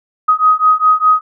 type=beating tone pair; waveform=sine; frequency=1254 / 1258.9 Hz; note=D#6 / D#6; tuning=+13 / +20 cents; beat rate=4.9 Hz; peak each=-11 / -11 dBFS; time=0.28-1.21 s; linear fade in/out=10 ms; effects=none